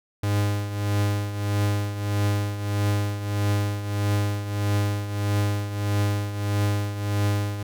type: tone with tremolo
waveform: 45% pulse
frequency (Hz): 102.4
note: G#2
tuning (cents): -24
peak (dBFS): -19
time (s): 0.23-7.63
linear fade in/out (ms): 5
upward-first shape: triangle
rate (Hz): 1.6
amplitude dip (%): 70
effects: none